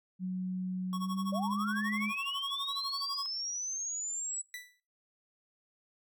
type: tone with pitch glide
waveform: sine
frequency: 184.5 to 209.5 Hz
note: F#3 to G#3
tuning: -5 to +15 cents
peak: -32 dBFS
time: 0.19-2.13 s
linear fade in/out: 50 ms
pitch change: +220 cents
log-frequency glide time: 0.94-1.71 s
type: tone with tremolo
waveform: square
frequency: 1108.7 Hz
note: C#6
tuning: in tune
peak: -36 dBFS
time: 0.93-3.26 s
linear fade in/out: 0 ms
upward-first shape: sine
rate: 12 Hz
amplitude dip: 90%
type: linear sweep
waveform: sine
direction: up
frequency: 552 to 7902 Hz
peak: -34 dBFS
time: 1.32-4.42 s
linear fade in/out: 10 ms
type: tone with exponential decay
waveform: sawtooth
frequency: 1974 Hz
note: B6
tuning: 1 cent flat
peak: -34 dBFS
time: 4.54-4.8 s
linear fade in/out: 1 ms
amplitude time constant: 56 ms
effects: noise-tail reverb RT60 0.4 s tail -24 dB re dry